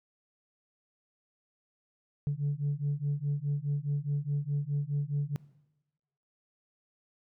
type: beating tone pair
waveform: sine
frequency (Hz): 141.7 / 146.5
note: C#3 / D3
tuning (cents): +38 / -4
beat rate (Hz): 4.8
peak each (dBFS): -30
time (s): 2.27-5.36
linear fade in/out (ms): 0
effects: noise-tail reverb RT60 1.0 s tail -21 dB re dry + tanh soft clip ceiling -24 dBFS